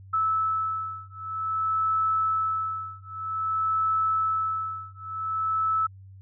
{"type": "beating tone pair", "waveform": "sine", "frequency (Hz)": [1307, 1307.52], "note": ["E6", "E6"], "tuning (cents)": [-15, -14], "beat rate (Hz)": 0.52, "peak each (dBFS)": -27, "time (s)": [0.13, 5.87], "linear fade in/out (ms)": 10, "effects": ["added 96 Hz sine -44 dBFS peak until 6.21 s"]}